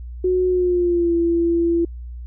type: tone with pitch glide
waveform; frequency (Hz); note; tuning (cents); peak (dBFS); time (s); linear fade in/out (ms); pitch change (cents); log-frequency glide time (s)
sine; 366.6 to 338.1; F#4 to E4; -16 to +44; -15; 0.24-1.85; 5; -140; 0.48-1.14
effects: added 60 Hz sine -30 dBFS peak until 2.26 s